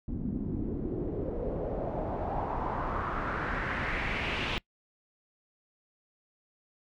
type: noise with low-pass filter sweep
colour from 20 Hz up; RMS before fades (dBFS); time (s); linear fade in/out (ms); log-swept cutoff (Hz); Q
pink; -33; 0.08-4.58; 0; 220 to 3000; 3
effects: noise-tail reverb RT60 0.1 s tail -23 dB re dry